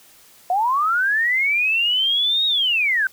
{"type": "linear two-way sweep", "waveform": "sine", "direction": "up then down", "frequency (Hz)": [698.5, 3799, 1500], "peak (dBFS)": -16, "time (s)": [0.5, 3.07], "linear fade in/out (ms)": 2, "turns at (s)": 2.46, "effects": ["white hiss -50 dBFS RMS until 3.12 s"]}